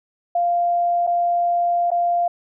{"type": "tone with dropouts", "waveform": "sine", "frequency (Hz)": 696, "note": "F5", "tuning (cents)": -6, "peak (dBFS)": -16, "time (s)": [0.35, 2.28], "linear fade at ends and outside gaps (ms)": 5, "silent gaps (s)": [[1.068, 1.073], [1.905, 1.915]], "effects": []}